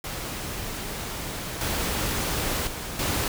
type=noise with level steps; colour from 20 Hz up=pink; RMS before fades=-33 / -27 / -34 / -26 dBFS; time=0.04-3.28 s; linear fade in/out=2 ms; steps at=1.61 / 2.67 / 2.99 s; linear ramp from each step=2 ms; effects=none